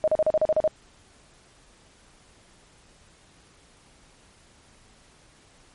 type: tone bursts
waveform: sine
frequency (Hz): 622.3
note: D#5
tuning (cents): 0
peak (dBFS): -17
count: 9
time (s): 0.04-0.677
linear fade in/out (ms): 0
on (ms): 37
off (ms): 38
effects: pink hiss -56 dBFS RMS until 5.74 s + MP3 48 kbps